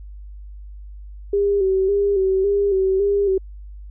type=tone with vibrato; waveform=sine; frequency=392 Hz; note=G4; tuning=in tune; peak=-15 dBFS; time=1.33-3.38 s; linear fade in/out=5 ms; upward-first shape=square; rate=1.8 Hz; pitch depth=48 cents each way; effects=added 50 Hz sine -34 dBFS peak until 3.9 s